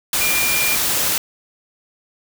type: tone in noise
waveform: sine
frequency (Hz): 2400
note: D7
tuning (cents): +37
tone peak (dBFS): -20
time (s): 0.21-0.75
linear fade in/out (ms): 2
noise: white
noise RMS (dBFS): -19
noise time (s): 0.13-1.18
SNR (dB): -4
effects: none